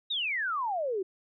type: exponential sweep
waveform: sine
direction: down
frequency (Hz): 3867 to 360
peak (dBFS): -28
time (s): 0.1-1.03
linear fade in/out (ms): 10
effects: none